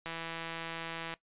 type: click train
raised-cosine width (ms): 0.3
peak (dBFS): -23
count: 179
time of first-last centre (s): 0.06-1.139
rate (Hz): 165
effects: noise-tail reverb RT60 0.1 s tail -18 dB re dry + resampled to 8000 Hz